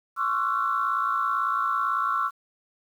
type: tone cluster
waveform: sine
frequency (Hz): 1068 / 1126 / 1348 / 1458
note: C6 / C#6 / E6 / F#6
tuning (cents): +35 / +27 / +38 / -26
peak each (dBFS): -30 / -27 / -25 / -34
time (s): 0.16-2.31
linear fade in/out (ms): 50
effects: tanh soft clip ceiling -13 dBFS + 9-bit